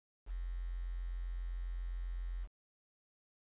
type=tone with quantisation; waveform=sine; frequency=43.77 Hz; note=F1; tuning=5 cents sharp; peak=-37 dBFS; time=0.26-2.48 s; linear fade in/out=50 ms; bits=10; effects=resampled to 8000 Hz